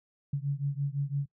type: beating tone pair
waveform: sine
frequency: 138.59 / 144.49 Hz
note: C#3 / D3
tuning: 0 / -28 cents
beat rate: 5.9 Hz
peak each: -31 / -32 dBFS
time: 0.33-1.26 s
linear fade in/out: 5 ms
effects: noise-tail reverb RT60 0.1 s tail -23 dB re dry